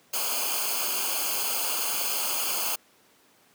white noise with comb filter, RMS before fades -28 dBFS, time 0.13-2.76 s, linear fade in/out 10 ms, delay 0.53 ms, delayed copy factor -0.85, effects pink hiss -60 dBFS RMS until 3.54 s + high-pass 200 Hz 12 dB/octave

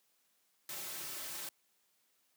white noise with comb filter, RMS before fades -43 dBFS, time 0.69-1.49 s, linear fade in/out 2 ms, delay 4.2 ms, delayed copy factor -0.6, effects white hiss -75 dBFS RMS until 2.36 s + high-pass 150 Hz 12 dB/octave

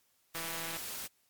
white noise, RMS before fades -41 dBFS, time 0.34-1.08 s, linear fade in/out 20 ms
click train, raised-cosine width 0.3 ms, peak -25 dBFS, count 70, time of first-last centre 0.35-0.768 s, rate 165 Hz
effects white hiss -72 dBFS RMS until 1.29 s + MP3 96 kbps

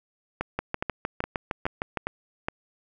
two click trains, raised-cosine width 0.5 ms, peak -12 / -12 dBFS, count 10 / 6, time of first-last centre 0.59-1.972 / 0.41-2.485 s, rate 6.51 / 2.41 Hz, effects none

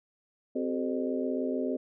harmonic tone with a mistuned harmonic, 86.5 Hz, F2, 16 cents flat, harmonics 3 / 4 / 5 / 6 / 7, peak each -31 / -35 / -35 / -38 / -37 dBFS, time 0.55-1.77 s, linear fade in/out 10 ms, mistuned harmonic 4, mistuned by +140 cents, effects none

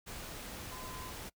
sine tone in noise, 1021 Hz, C6, 43 cents flat, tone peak -48 dBFS, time 0.71-1.12 s, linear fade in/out 20 ms, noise pink, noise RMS -45 dBFS, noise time 0.06-1.3 s, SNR -6 dB, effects noise-tail reverb RT60 0.1 s tail -23 dB re dry

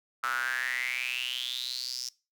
square tone with high-pass filter sweep, 62.8 Hz, B1, 30 cents sharp, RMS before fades -33 dBFS, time 0.23-2.09 s, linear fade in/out 5 ms, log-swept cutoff 1300 to 5500 Hz, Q 9.1, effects noise-tail reverb RT60 0.3 s tail -22 dB re dry

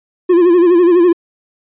triangle tone with vibrato, 350.1 Hz, F4, 4 cents sharp, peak -4 dBFS, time 0.29-1.13 s, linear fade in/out 10 ms, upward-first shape sine, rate 12 Hz, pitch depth 78 cents each way, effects resampled to 8000 Hz

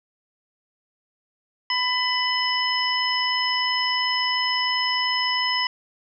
harmonic tone with a mistuned harmonic, 997 Hz, B5, 16 cents sharp, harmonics 1 / 2 / 3 / 5, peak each -26 / -26 / -26 / -26 dBFS, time 1.7-5.67 s, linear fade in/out 2 ms, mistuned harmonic 5, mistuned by +65 cents, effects none

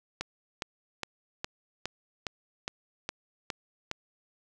click train, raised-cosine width 0.2 ms, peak -15 dBFS, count 10, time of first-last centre 0.21-3.914 s, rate 2.43 Hz, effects none

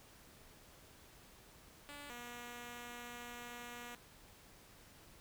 5% pulse tone pair in turn, 288.6 / 240.9 Hz, D4 / B3, -30 / -43 cents, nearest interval minor third, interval 313 cents, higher first, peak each -38 / -36 dBFS, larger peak second, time 1.89-2.1 / 2.1-3.95 s, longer second, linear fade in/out 0 ms, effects pink hiss -61 dBFS RMS until 5.2 s

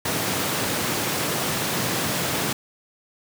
pink high-pass noise, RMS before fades -25 dBFS, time 0.05-2.53 s, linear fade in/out 5 ms, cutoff 110 Hz, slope 24 dB/octave, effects none

